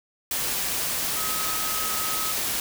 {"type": "tone in noise", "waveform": "sine", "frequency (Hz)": 1272, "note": "D#6", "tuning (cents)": 38, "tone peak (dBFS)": -33, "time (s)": [1.16, 2.32], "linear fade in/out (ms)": 2, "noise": "white", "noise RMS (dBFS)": -27, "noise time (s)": [0.31, 2.6], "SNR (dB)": -9, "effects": []}